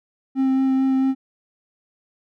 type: tone with vibrato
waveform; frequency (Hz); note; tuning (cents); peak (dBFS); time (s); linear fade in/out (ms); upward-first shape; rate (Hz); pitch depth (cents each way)
triangle; 265; C4; +22; -14; 0.35-1.15; 50; sine; 4.5; 10
effects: none